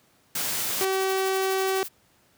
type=noise; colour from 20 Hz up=white; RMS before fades=-28 dBFS; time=0.35-0.85 s; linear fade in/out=5 ms
type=tone; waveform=sawtooth; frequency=382.3 Hz; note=G4; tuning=43 cents flat; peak=-19 dBFS; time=0.81-1.83 s; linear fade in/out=0 ms
type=noise with tremolo; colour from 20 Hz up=blue; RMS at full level=-35 dBFS; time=0.92-1.89 s; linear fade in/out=10 ms; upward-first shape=sine; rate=12 Hz; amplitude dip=100%
effects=pink hiss -62 dBFS RMS until 2.37 s + high-pass 80 Hz 12 dB/octave